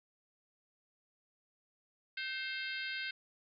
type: harmonic tone with a mistuned harmonic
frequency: 530 Hz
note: C5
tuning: 22 cents sharp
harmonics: 3 / 4 / 5 / 6 / 7 / 8 / 9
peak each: -41 / -43 / -45 / -47 / -48 / -49 / -50 dBFS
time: 2.17-3.11 s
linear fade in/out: 5 ms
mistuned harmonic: 3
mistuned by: -46 cents
effects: none